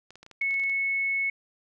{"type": "clicks", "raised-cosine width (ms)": 0.2, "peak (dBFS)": -30, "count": 11, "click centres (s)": [0.106, 0.156, 0.23, 0.264, 0.313, 0.416, 0.509, 0.542, 0.598, 0.637, 0.697]}
{"type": "tone", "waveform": "sine", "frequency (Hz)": 2200, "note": "C#7", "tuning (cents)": -14, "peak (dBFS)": -24, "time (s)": [0.41, 1.3], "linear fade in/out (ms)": 5}
{"effects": []}